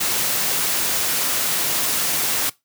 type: noise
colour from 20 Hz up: white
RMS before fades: -21 dBFS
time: 0-2.5 s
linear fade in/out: 10 ms
effects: noise-tail reverb RT60 0.2 s tail -21 dB re dry + high-pass 100 Hz 12 dB/octave